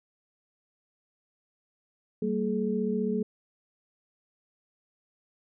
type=tone cluster; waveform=sine; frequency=193.2 / 228.4 / 425.2 Hz; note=G3 / A#3 / G#4; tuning=-25 / -35 / +41 cents; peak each=-30 dBFS; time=2.22-3.23 s; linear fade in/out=5 ms; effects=none